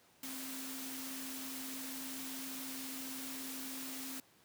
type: tone in noise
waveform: sine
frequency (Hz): 264.5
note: C4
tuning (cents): +19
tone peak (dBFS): -46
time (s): 0.23-4.2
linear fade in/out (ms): 2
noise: white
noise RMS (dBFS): -45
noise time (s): 0.23-4.2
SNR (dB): -4
effects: pink hiss -66 dBFS RMS until 4.44 s + high-pass 150 Hz 12 dB/octave